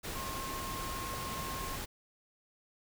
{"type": "tone in noise", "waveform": "sine", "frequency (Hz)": 1071, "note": "C6", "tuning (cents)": 40, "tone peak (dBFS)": -41, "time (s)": [0.15, 1.77], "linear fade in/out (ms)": 20, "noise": "pink", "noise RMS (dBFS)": -40, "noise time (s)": [0.03, 1.86], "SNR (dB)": -4, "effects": []}